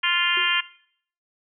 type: harmonic tone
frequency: 349.2 Hz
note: F4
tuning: in tune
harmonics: 3 / 4 / 5 / 6 / 7 / 8 / 9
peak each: -29 / -29 / -26 / -28 / -27 / -25 / -26 dBFS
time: 0.03-0.61 s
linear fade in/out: 10 ms
type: tone with exponential decay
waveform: triangle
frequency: 366.4 Hz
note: F#4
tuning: 17 cents flat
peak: -30 dBFS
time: 0.37-0.6 s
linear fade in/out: 2 ms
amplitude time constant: 48 ms
effects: noise-tail reverb RT60 0.6 s tail -19 dB re dry